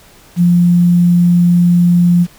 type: tone with quantisation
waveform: sine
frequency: 174.8 Hz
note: F3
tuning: 2 cents sharp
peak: -6 dBFS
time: 0.36-2.27 s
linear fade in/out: 50 ms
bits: 6
effects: pink hiss -43 dBFS RMS until 2.38 s